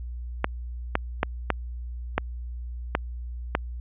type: clicks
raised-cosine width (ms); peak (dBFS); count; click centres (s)
0.5; -6; 7; 0.444 / 0.954 / 1.231 / 1.503 / 2.18 / 2.951 / 3.551
effects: added 60 Hz sine -32 dBFS peak until 3.8 s + resampled to 8000 Hz